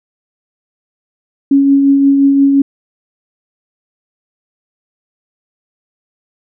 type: tone with tremolo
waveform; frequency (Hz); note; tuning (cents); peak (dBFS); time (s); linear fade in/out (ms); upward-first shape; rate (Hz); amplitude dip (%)
sine; 277.2; C#4; 0; -4; 1.51-2.62; 5; triangle; 5.7; 35
effects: none